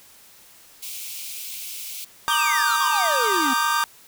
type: high-pass noise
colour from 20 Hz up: white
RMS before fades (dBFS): -34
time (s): 0.82-2.05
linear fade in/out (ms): 10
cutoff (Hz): 2200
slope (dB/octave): 96
type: chord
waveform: 45% pulse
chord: Eb major seventh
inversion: second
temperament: equal with one note detuned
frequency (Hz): 932.3 / 1174.7 / 1224.5 / 1568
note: Bb5 / D6 / Eb6 / G6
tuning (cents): 0 / 0 / -28 / 0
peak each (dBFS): -25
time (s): 2.28-3.84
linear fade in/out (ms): 0
type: exponential sweep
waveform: square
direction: down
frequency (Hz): 3288 to 246.9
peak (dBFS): -25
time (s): 2.3-3.54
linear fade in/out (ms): 10
effects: white hiss -50 dBFS RMS until 4.07 s